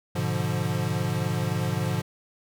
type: chord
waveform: square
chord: G# diminished seventh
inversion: none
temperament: equal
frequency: 103.83 / 123.47 / 146.83 / 174.61 Hz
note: G#2 / B2 / D3 / F3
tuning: 0 / 0 / 0 / 0 cents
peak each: -31 dBFS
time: 0.15-2.02 s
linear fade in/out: 10 ms
effects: none